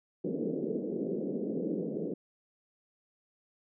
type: band-pass noise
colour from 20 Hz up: white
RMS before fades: -34 dBFS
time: 0.24-2.14 s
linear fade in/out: 5 ms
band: 170 to 480 Hz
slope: 48 dB/octave
effects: none